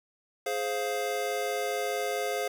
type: chord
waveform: square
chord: F minor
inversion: first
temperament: just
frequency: 419.1 / 523.8 / 698.5 Hz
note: Ab4 / C5 / F5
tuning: +16 / +2 / 0 cents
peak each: -34 dBFS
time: 0.46-2.48 s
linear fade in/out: 5 ms
effects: 10-bit